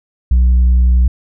sine tone with vibrato, 61.74 Hz, B1, in tune, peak -4 dBFS, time 0.31-1.08 s, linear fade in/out 5 ms, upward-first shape triangle, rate 11 Hz, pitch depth 11 cents each way, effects tanh soft clip ceiling -6 dBFS

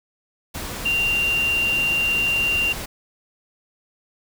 sine tone in noise, 2774 Hz, F7, 12 cents flat, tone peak -18 dBFS, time 0.85-2.73 s, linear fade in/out 10 ms, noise pink, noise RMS -31 dBFS, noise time 0.54-2.86 s, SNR +10 dB, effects none

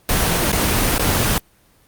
pink noise with dropouts, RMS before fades -17 dBFS, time 0.09-1.38 s, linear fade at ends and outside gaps 1 ms, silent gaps 0.518-0.528 / 0.981-0.995 s, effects pink hiss -55 dBFS RMS until 1.87 s + Opus 24 kbps

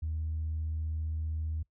sine tone, 78.8 Hz, D#2, 23 cents sharp, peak -30 dBFS, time 0.02-1.63 s, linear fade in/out 10 ms, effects noise-tail reverb RT60 0.1 s tail -22 dB re dry + tanh soft clip ceiling -27 dBFS

